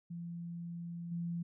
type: tone with level steps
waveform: sine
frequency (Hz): 170.7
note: F3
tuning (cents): -39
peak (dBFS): -40 / -35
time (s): 0.1-1.43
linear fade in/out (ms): 10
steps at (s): 1.11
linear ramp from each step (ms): 10
effects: none